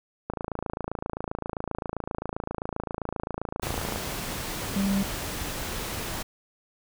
click train, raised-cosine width 1 ms, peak -16 dBFS, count 102, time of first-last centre 0.3-3.959 s, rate 27.6 Hz
pink noise, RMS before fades -33 dBFS, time 3.62-6.23 s, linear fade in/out 10 ms
triangle tone, 197.2 Hz, G3, 11 cents sharp, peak -21 dBFS, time 4.76-5.03 s, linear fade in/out 2 ms
effects none

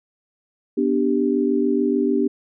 sine chord, G major, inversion first, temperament equal, 246.9 / 293.7 / 392 Hz, B3 / D4 / G4, 0 / 0 / 0 cents, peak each -21 dBFS, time 0.77-2.28 s, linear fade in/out 10 ms, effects none

